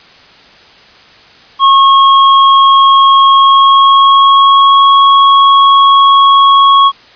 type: tone with pitch glide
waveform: square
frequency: 1090 to 1103.9 Hz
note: C#6 to C#6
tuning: -29 to -8 cents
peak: -3 dBFS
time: 1.59-6.92 s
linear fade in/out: 50 ms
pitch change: +21 cents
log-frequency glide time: 3.34-4.93 s
effects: white hiss -39 dBFS RMS until 7.15 s + resampled to 11025 Hz